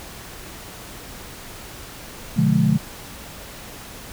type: chord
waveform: sine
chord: B diminished seventh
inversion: none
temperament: just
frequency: 123.47 / 148.16 / 177.8 / 213.4 Hz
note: B2 / D3 / F3 / Ab3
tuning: 0 / +16 / +31 / +47 cents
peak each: -23 / -19 / -20 / -19 dBFS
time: 2.36-2.78 s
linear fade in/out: 20 ms
effects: pink hiss -38 dBFS RMS until 4.12 s